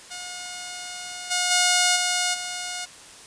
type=tone with level steps; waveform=5% pulse; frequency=720 Hz; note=F#5; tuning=47 cents flat; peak=-22 / -10 / -6 / -10 / -18 dBFS; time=0.1-2.86 s; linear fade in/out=20 ms; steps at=1.3 / 1.5 / 1.95 / 2.33 s; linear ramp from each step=20 ms; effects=white hiss -45 dBFS RMS until 3.26 s + resampled to 22050 Hz